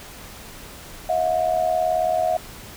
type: tone pair together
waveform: sine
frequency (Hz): 641.5 / 720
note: E5 / F#5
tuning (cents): -47 / -47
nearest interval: major second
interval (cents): 200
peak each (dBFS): -21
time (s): 1.09-2.37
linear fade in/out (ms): 5
effects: pink hiss -40 dBFS RMS until 2.76 s